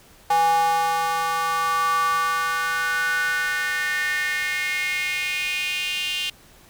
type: tone with high-pass filter sweep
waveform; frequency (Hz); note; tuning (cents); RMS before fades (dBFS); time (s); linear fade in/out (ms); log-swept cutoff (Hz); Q
square; 164.81; E3; 0; -23; 0.3-6.3; 5; 800 to 2900; 6.3
effects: pink hiss -51 dBFS RMS until 6.69 s